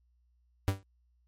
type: tone with exponential decay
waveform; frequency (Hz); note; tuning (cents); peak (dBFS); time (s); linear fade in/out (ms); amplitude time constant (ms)
45% pulse; 97.3; G2; -12; -21; 0.68-0.83; 0; 32
effects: added 60 Hz sine -66 dBFS peak until 1.27 s + MP3 64 kbps